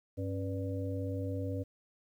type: harmonic tone with a mistuned harmonic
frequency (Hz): 98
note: G2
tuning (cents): 0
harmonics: 1 / 3 / 5 / 6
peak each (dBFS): -35 / -39 / -41 / -45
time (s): 0.17-1.64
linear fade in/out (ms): 20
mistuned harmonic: 3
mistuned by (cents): -110
effects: 11-bit